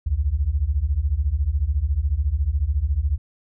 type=beating tone pair; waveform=sine; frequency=63.9 / 77.9 Hz; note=C2 / D#2; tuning=-40 / +3 cents; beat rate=14 Hz; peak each=-22 / -21 dBFS; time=0.06-3.18 s; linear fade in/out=10 ms; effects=none